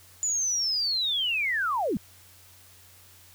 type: linear sweep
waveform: sine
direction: down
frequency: 7040 to 162.9 Hz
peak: -24 dBFS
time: 0.23-1.97 s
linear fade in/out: 0 ms
effects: added 91 Hz sine -58 dBFS peak until 3.34 s + white hiss -54 dBFS RMS until 3.34 s